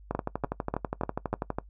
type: two click trains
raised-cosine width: 1 ms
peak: -14 / -15 dBFS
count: 5 / 19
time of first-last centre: 0.15-1.33 / 0.11-1.585 s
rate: 3.39 / 12.2 Hz
effects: noise-tail reverb RT60 0.1 s tail -20 dB re dry + added 50 Hz sine -48 dBFS peak until 1.69 s